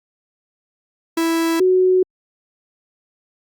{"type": "tone pair in turn", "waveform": ["45% pulse", "sine"], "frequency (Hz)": [329.6, 370], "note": ["E4", "F#4"], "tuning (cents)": [0, 0], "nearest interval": "major second", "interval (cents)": 200, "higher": "second", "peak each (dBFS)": [-16, -11], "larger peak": "second", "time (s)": [[1.17, 1.6], [1.6, 2.03]], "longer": "neither", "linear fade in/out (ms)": 5, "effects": ["Opus 48 kbps"]}